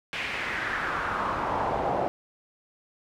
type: noise with band-pass filter sweep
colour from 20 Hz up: brown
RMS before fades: -29 dBFS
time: 0.13-2.08 s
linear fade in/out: 0 ms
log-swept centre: 2500 to 660 Hz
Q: 2.7
effects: none